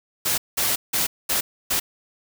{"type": "noise bursts at uneven times", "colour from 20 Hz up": "white", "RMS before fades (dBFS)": -22, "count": 5, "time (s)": [[0.25, 0.38], [0.57, 0.76], [0.93, 1.07], [1.29, 1.41], [1.7, 1.8]], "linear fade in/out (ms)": 10, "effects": []}